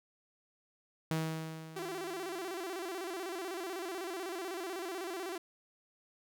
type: tone with exponential decay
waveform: sawtooth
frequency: 160 Hz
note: D#3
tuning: 49 cents sharp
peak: -26 dBFS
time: 1.11-2.54 s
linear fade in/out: 0 ms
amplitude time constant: 310 ms
type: tone with vibrato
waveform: sawtooth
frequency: 361.1 Hz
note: F#4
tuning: 42 cents flat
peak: -34 dBFS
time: 1.76-5.38 s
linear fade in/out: 5 ms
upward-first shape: square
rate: 16 Hz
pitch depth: 110 cents each way
effects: none